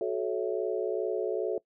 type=chord; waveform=sine; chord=F# minor seventh; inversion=none; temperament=equal with one note detuned; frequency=370 / 432.4 / 554.4 / 659.3 Hz; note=F#4 / A4 / C#5 / E5; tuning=0 / -30 / 0 / 0 cents; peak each=-32 / -31 / -35 / -36 dBFS; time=0.01-1.58 s; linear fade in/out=2 ms; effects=noise-tail reverb RT60 0.1 s tail -22 dB re dry